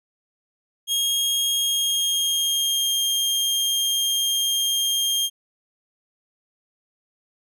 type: tone with pitch glide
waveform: sawtooth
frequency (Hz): 3257 to 3212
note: G#7 to G7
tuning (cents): -34 to +41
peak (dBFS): -17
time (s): 0.87-5.3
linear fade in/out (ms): 50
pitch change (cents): -25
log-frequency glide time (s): 1.54-2.94
effects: none